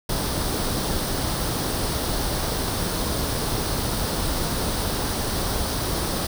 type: noise with comb filter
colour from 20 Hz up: pink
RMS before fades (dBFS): -25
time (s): 0.09-6.27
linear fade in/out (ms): 5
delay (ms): 0.21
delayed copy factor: +0.5
effects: none